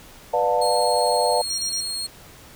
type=chord; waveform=sine; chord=B half-diminished seventh; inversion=none; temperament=just; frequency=493.9 / 592.7 / 711.2 / 889 Hz; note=B4 / D5 / F5 / A5; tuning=0 / +16 / +31 / +18 cents; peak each=-23 dBFS; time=0.33-1.42 s; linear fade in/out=10 ms
type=tone; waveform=30% pulse; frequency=4272 Hz; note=C8; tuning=35 cents sharp; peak=-23 dBFS; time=0.61-2.07 s; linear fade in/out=10 ms
type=tone bursts; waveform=sine; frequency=5640 Hz; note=F8; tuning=16 cents sharp; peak=-25 dBFS; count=3; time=1.5-1.807 s; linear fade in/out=5 ms; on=81 ms; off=32 ms
effects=pink hiss -46 dBFS RMS until 2.55 s